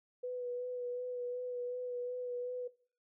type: tone with vibrato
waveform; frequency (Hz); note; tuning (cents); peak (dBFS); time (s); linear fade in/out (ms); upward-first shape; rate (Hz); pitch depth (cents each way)
sine; 493.9; B4; 0; -36; 0.23-2.68; 10; sine; 2.7; 20
effects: noise-tail reverb RT60 0.4 s tail -18 dB re dry